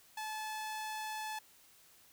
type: tone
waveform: sawtooth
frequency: 865 Hz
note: A5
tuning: 30 cents flat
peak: -35 dBFS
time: 0.17-1.39 s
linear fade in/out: 5 ms
effects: white hiss -63 dBFS RMS until 2.12 s